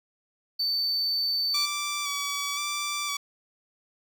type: tone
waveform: triangle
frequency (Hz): 4541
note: C#8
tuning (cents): +41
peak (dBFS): -23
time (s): 0.59-1.66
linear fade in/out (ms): 10
type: tone with vibrato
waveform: 10% pulse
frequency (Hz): 1156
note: D6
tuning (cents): -28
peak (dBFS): -20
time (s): 1.54-3.17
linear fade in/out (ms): 5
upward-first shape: square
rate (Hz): 0.97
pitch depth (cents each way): 22
effects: none